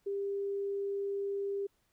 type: tone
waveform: sine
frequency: 398.4 Hz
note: G4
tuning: 28 cents sharp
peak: -32 dBFS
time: 0.06-1.67 s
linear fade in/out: 10 ms
effects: pink hiss -75 dBFS RMS until 1.92 s